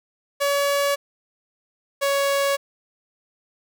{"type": "tone pair in turn", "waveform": "sawtooth", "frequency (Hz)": [566, 558.2], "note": ["C#5", "C#5"], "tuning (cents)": [36, 12], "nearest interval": "unison", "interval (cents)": 24, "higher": "first", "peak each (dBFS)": [-15, -15], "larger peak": "neither", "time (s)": [[0.4, 0.96], [2.01, 2.57]], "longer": "neither", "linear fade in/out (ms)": 20, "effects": []}